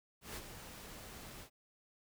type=noise with ADSR envelope; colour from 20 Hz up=pink; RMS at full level=-43 dBFS; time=0.21-1.5 s; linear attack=150 ms; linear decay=45 ms; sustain=-8 dB; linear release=77 ms; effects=none